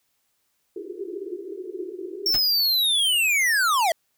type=band-pass noise; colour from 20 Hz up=white; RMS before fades=-34 dBFS; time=0.76-2.31 s; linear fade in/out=5 ms; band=340 to 410 Hz; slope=96 dB/octave
type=linear sweep; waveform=square; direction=down; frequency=5500 to 622.3 Hz; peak=-19 dBFS; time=2.26-3.92 s; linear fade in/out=2 ms
type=noise with exponential decay; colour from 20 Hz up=pink; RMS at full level=-26 dBFS; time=2.34-2.44 s; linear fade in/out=1 ms; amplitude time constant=20 ms
effects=white hiss -71 dBFS RMS until 4.17 s